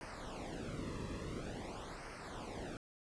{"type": "noise with flanger", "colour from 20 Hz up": "brown", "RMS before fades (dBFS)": -45, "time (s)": [0.01, 2.77], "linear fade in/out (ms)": 0, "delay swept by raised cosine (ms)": [0.27, 1.37], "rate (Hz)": 0.48, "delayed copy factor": -0.85, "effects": ["resampled to 22050 Hz"]}